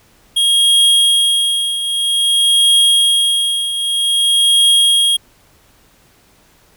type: tone with tremolo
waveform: square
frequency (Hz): 3265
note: G#7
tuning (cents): -30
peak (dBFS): -8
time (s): 0.36-5.17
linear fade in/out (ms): 10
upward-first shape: triangle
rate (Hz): 0.52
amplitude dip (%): 70
effects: pink hiss -51 dBFS RMS until 6.76 s